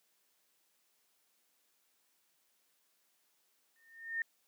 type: tone with exponential growth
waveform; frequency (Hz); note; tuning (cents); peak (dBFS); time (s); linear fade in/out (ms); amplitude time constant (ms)
sine; 1825; A#6; -37; -30; 3.76-4.22; 2; 98
effects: white hiss -75 dBFS RMS until 4.47 s + high-pass 200 Hz 12 dB/octave